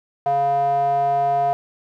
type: tone with band-pass filter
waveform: square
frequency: 140 Hz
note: C#3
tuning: 18 cents sharp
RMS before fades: -19 dBFS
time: 0.26-1.53 s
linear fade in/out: 0 ms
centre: 730 Hz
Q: 9.8
effects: none